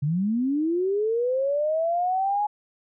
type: linear sweep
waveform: sine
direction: up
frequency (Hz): 136.4 to 842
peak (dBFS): -21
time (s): 0.02-2.47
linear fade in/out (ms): 10
effects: none